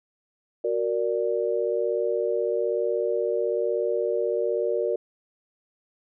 sine chord, Gb augmented, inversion none, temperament equal, 370 / 466.2 / 587.3 Hz, Gb4 / Bb4 / D5, 0 / 0 / 0 cents, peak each -28 / -25 / -28 dBFS, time 0.64-4.96 s, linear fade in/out 5 ms, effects none

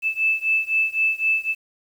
sine beating tone pair, 2627 / 2630.9 Hz, E7 / E7, -7 / -4 cents, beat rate 3.9 Hz, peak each -21 / -22 dBFS, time 0.02-1.55 s, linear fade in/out 50 ms, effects 8-bit

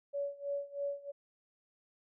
sine tone with tremolo, 566 Hz, C#5, 36 cents sharp, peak -32 dBFS, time 0.13-1.12 s, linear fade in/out 20 ms, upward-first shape sine, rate 3.1 Hz, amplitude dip 90%, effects none

